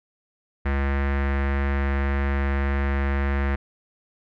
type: tone with low-pass filter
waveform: square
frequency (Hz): 69.3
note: C#2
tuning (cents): 0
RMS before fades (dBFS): -23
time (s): 0.65-3.56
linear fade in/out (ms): 10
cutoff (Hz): 1900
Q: 3
effects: none